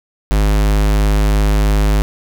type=tone; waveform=square; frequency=51.5 Hz; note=G#1; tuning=14 cents flat; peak=-11 dBFS; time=0.31-2.02 s; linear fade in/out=0 ms; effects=none